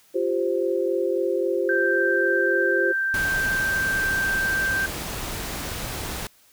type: chord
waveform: sine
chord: F suspended second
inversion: none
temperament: just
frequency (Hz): 349.2 / 392.9 / 523.8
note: F4 / G4 / C5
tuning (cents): 0 / +4 / +2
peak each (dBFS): -25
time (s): 0.14-2.93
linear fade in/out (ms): 20
type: tone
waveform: sine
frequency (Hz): 1568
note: G6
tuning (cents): 0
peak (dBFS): -21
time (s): 1.69-4.86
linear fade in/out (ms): 2
type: noise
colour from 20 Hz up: pink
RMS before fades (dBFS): -31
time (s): 3.14-6.27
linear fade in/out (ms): 2
effects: white hiss -57 dBFS RMS until 6.52 s